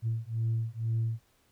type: beating tone pair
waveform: sine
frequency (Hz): 112.5 / 114.6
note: A2 / A#2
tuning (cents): +39 / -29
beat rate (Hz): 2.1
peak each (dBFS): -30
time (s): 0.02-1.2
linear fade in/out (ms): 50
effects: tanh soft clip ceiling -23 dBFS + pink hiss -68 dBFS RMS until 1.51 s